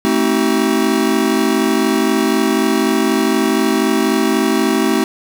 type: chord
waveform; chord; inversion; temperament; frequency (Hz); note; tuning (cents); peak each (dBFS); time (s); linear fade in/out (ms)
square; A diminished seventh; none; just; 220 / 264 / 316.8 / 380.2; A3 / C4 / Eb4 / Gb4; 0 / +16 / +31 / +47; -19; 0.05-5.04; 0
effects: none